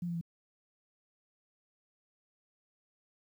sine tone with pitch steps, 174.61 / 171.21 / 167.88 Hz, F3 / F3 / E3, 0 / -34 / +32 cents, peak -33 dBFS, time 0.02-0.212 s, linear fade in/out 5 ms, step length 64 ms, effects 11-bit

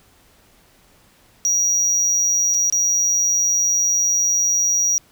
triangle tone with dropouts, 5760 Hz, F#8, 47 cents flat, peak -14 dBFS, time 1.45-4.98 s, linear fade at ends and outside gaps 0 ms, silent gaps 2.541-2.545 / 2.699-2.725 s, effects pink hiss -54 dBFS RMS until 5.11 s

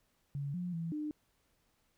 sine tone with pitch steps, 141.3 / 178 / 165.8 / 301.7 Hz, C#3 / F3 / E3 / D4, +34 / +33 / +10 / +47 cents, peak -35 dBFS, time 0.35-1.11 s, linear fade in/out 0 ms, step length 190 ms, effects pink hiss -75 dBFS RMS until 1.97 s

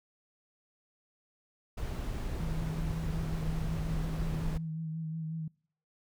brown noise, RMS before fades -35 dBFS, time 1.77-4.58 s, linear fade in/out 10 ms
sine tone with vibrato, 160.1 Hz, D#3, 50 cents sharp, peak -34 dBFS, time 2.4-5.48 s, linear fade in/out 5 ms, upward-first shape sine, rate 5.5 Hz, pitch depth 31 cents each way
effects noise-tail reverb RT60 0.6 s tail -26 dB re dry

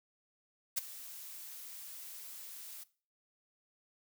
blue noise with ADSR envelope, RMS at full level -30 dBFS, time 0.76-2.84 s, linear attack 20 ms, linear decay 15 ms, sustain -18 dB, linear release 11 ms, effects noise-tail reverb RT60 0.4 s tail -19 dB re dry

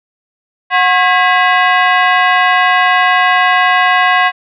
sine tone with frequency modulation, 174.61 Hz, F3, in tune, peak -7 dBFS, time 0.7-4.32 s, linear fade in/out 50 ms, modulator 906 Hz, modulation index 2.4, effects none

